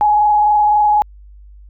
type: tone with frequency modulation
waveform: sine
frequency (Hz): 839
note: G#5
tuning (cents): +17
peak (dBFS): -9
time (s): 0.01-1.02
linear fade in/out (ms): 0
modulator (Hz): 23.8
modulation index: 0.56
effects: added 50 Hz sine -37 dBFS peak until 1.69 s